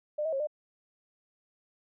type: tone with pitch steps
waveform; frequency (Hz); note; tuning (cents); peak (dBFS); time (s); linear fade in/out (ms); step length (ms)
sine; 601 / 640 / 543 / 602; D5 / D#5 / C#5 / D5; +40 / +49 / -36 / +43; -28; 0.18-0.472; 10; 73
effects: none